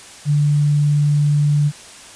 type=tone; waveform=sine; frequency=146.83 Hz; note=D3; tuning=in tune; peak=-12 dBFS; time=0.25-1.72 s; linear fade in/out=50 ms; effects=white hiss -39 dBFS RMS until 2.15 s + resampled to 22050 Hz